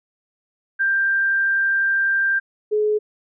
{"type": "tone pair in turn", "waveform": "sine", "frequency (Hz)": [1583, 423.9], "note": ["G6", "G#4"], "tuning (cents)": [17, 35], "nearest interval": "octave + major seventh", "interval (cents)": 2282, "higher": "first", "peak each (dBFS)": -16, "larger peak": "neither", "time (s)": [[0.79, 2.4], [2.71, 2.99]], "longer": "first", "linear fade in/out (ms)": 20, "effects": []}